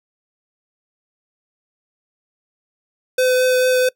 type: tone with vibrato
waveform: square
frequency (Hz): 508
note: B4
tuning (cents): +49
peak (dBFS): -14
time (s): 3.18-3.89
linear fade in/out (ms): 5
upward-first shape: triangle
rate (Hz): 4.5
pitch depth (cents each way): 11
effects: noise-tail reverb RT60 0.1 s tail -22 dB re dry